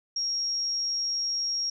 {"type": "tone", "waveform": "sine", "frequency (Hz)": 5588, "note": "F8", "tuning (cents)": 0, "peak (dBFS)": -26, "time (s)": [0.16, 1.7], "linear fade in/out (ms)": 5, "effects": []}